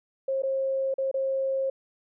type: tone with dropouts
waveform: sine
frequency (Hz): 536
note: C5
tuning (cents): +42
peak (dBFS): -24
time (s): 0.28-1.7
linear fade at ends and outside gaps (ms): 5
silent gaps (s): 0.422-0.433 / 0.941-0.982 / 1.114-1.141
effects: none